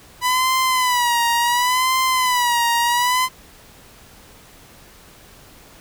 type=tone with vibrato; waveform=sawtooth; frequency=987.8 Hz; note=B5; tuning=in tune; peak=-12 dBFS; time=0.21-3.29 s; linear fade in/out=50 ms; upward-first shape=sine; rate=0.7 Hz; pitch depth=89 cents each way; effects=pink hiss -46 dBFS RMS until 5.8 s